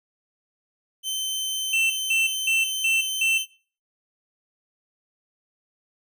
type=tone; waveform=sawtooth; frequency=3085 Hz; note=G7; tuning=28 cents flat; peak=-22 dBFS; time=1.03-3.46 s; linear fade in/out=50 ms
type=tone bursts; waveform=triangle; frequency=2673 Hz; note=E7; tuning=23 cents sharp; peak=-18 dBFS; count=5; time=1.73-3.38 s; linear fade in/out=5 ms; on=170 ms; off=200 ms
effects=noise-tail reverb RT60 0.4 s tail -18 dB re dry